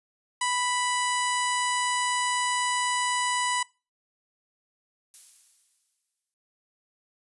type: harmonic tone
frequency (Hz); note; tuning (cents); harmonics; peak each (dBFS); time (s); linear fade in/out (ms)
988; B5; 0; 1 / 2 / 3 / 4 / 5 / 6 / 7 / 8 / 9 / 10; -27 / -31 / -34 / -38 / -40 / -43 / -38 / -36 / -35 / -42; 0.41-3.63; 5
type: noise with exponential decay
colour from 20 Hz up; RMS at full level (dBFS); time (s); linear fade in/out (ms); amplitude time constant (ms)
violet; -42; 5.14-6.34; 0; 260
effects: noise-tail reverb RT60 0.3 s tail -23 dB re dry + resampled to 24000 Hz